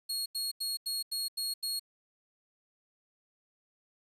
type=tone bursts; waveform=sawtooth; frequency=4307 Hz; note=C8; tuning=49 cents sharp; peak=-29 dBFS; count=7; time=0.09-1.796 s; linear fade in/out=10 ms; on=170 ms; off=86 ms; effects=resampled to 32000 Hz + 10-bit